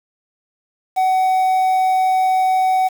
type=tone with quantisation; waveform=triangle; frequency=751 Hz; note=F#5; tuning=26 cents sharp; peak=-11 dBFS; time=0.96-2.89 s; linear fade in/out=20 ms; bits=6; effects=none